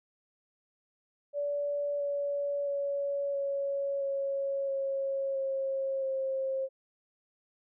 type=tone with pitch steps; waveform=sine; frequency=576 / 569.7 / 563.5 / 557.3 / 551.3 / 545.2 / 539.3 / 533.4 Hz; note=D5 / C#5 / C#5 / C#5 / C#5 / C#5 / C#5 / C5; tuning=-34 / +47 / +28 / +9 / -10 / -29 / -48 / +33 cents; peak=-29 dBFS; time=1.33-6.69 s; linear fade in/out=50 ms; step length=670 ms; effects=none